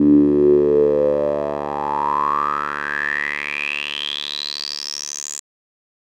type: tone with band-pass filter sweep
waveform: 10% pulse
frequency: 72.9 Hz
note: D2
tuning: 12 cents flat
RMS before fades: -19 dBFS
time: 0-5.4 s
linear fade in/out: 5 ms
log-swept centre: 270 to 7300 Hz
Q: 10
effects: none